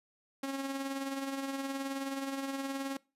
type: tone with tremolo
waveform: sawtooth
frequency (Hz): 272.5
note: C#4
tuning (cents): -29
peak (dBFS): -29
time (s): 0.43-2.97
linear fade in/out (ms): 5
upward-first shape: sine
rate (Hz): 19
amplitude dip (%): 45
effects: noise-tail reverb RT60 0.3 s tail -23 dB re dry + resampled to 32000 Hz